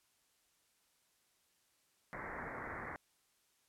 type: low-pass noise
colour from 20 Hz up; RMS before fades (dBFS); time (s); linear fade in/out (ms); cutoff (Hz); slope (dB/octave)
white; -45; 2.13-2.96; 0; 2100; 96
effects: white hiss -75 dBFS RMS until 3.68 s + low-pass 12000 Hz 12 dB/octave